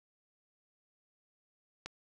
click, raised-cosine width 0.2 ms, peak -23 dBFS, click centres 1.86 s, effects none

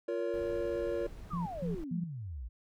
triangle chord, Bb minor, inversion second, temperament equal with one note detuned, 349.2 / 466.2 / 563.4 Hz, F4 / Bb4 / Db5, 0 / 0 / +28 cents, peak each -34 dBFS, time 0.08-1.07 s, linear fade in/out 5 ms
brown noise, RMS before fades -46 dBFS, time 0.34-1.84 s, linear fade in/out 0 ms
sine exponential sweep, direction down, 1300 to 52.4 Hz, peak -38 dBFS, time 1.3-2.49 s, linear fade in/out 20 ms
sine tone bursts, 172.5 Hz, F3, 21 cents flat, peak -32 dBFS, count 3, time 1.33-2.04 s, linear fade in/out 5 ms, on 130 ms, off 160 ms
effects none

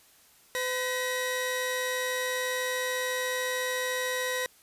sawtooth tone pair together, 507 / 1914.2 Hz, B4 / A#6, +45 / +45 cents, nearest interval octave + major seventh, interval 2300 cents, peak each -27 / -28 dBFS, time 0.55-4.46 s, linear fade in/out 0 ms, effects white hiss -59 dBFS RMS until 4.62 s + resampled to 32000 Hz

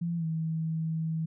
sine tone with pitch glide, 170 to 160.92 Hz, F3 to E3, -46 to -41 cents, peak -28 dBFS, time 0.01-1.26 s, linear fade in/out 10 ms, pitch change -95 cents, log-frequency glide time 0.17-0.25 s, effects none

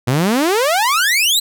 sawtooth exponential sweep, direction up, 116.54 to 4137 Hz, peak -9 dBFS, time 0.07-1.4 s, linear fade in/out 10 ms, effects none

